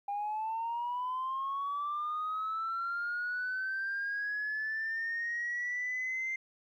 sine linear sweep, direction up, 803 to 2093 Hz, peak -31 dBFS, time 0.08-6.36 s, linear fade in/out 5 ms, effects tanh soft clip ceiling -29 dBFS + 12-bit

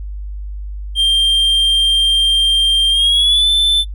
triangle tone with pitch glide, 3180 to 3528 Hz, G7 to A7, +24 to +4 cents, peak -8 dBFS, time 0.95-3.85 s, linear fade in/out 50 ms, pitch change +180 cents, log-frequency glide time 2.9-3.49 s, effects noise-tail reverb RT60 0.1 s tail -20 dB re dry + added 50 Hz sine -23 dBFS peak until 3.94 s

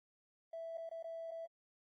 triangle tone with dropouts, 659.3 Hz, E5, in tune, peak -39 dBFS, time 0.53-1.46 s, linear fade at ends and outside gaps 5 ms, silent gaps 0.772-0.779 / 0.892-0.913 / 1.027-1.042 / 1.308-1.317 s, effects tanh soft clip ceiling -40 dBFS + AAC 48 kbps

